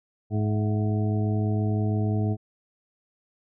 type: harmonic tone with a mistuned harmonic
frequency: 106.1 Hz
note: G#2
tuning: 38 cents sharp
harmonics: 1 / 2 / 3 / 4 / 6 / 7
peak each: -23 / -29 / -33 / -35 / -39 / -40 dBFS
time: 0.3-2.37 s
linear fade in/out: 50 ms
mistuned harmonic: 6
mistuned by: +46 cents
effects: none